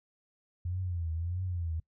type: tone with vibrato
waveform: sine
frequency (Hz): 86.5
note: F2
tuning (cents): -16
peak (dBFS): -31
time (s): 0.65-1.8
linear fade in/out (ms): 5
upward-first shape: triangle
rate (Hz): 1.6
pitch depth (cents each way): 140
effects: noise-tail reverb RT60 0.1 s tail -23 dB re dry